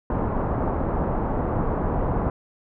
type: low-pass noise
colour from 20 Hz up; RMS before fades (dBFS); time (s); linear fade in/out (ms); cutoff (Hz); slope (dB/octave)
pink; -24; 0.1-2.3; 2; 1100; 24
effects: none